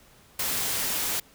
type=noise; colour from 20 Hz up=white; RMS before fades=-28 dBFS; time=0.39-1.2 s; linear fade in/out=5 ms; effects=pink hiss -56 dBFS RMS until 1.34 s